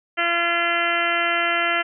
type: harmonic tone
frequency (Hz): 342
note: F4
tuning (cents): -36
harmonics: 1 / 2 / 3 / 4 / 5 / 6 / 7 / 8 / 9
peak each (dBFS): -32 / -26 / -36 / -24 / -26 / -25 / -31 / -28 / -30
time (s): 0.17-1.83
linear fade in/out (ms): 20
effects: none